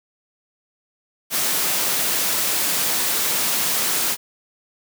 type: high-pass noise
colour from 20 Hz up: white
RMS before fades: -21 dBFS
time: 1.3-4.17 s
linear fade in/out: 50 ms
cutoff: 150 Hz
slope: 12 dB/octave
effects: none